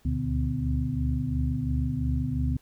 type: tone cluster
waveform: sine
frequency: 70.3 / 73.2 / 120.1 / 146 / 252.9 Hz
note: C#2 / D2 / B2 / D3 / B3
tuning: +25 / -5 / -48 / -10 / +41 cents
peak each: -31 dBFS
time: 0.05-2.57 s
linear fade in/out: 5 ms
effects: pink hiss -63 dBFS RMS until 2.61 s